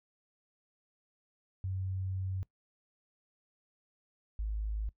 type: tone pair in turn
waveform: sine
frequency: 94.4 / 52.98 Hz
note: F#2 / G#1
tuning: +35 / +35 cents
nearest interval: minor seventh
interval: 1000 cents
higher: first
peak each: -33 / -32 dBFS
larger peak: second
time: 1.64-2.43 / 4.39-4.89 s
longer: first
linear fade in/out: 0 ms
effects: noise-tail reverb RT60 0.1 s tail -20 dB re dry